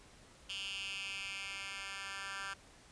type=tone with high-pass filter sweep; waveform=10% pulse; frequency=196 Hz; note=G3; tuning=in tune; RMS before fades=-43 dBFS; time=0.49-2.54 s; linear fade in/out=10 ms; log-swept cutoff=3000 to 1600 Hz; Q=4.2; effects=pink hiss -60 dBFS RMS until 2.91 s + resampled to 22050 Hz